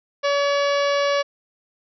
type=harmonic tone; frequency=568 Hz; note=C#5; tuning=42 cents sharp; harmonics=1 / 2 / 3 / 4 / 5 / 6 / 7 / 8 / 9 / 10; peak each=-19 / -25 / -29 / -31 / -33 / -35 / -36 / -37 / -38 / -39 dBFS; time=0.23-1.23 s; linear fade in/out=20 ms; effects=none